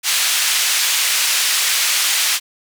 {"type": "band-pass noise", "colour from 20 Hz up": "pink", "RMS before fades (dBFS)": -17, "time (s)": [0.03, 2.4], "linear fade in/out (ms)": 50, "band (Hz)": [2300, 12000], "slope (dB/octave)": 12, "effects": []}